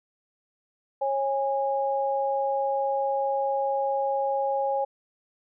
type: tone pair together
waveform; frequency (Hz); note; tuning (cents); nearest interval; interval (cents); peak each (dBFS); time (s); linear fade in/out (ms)
sine; 546.6 / 822; C#5 / G#5; -24 / -18; perfect fifth; 706; -26; 1.01-4.85; 10
effects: none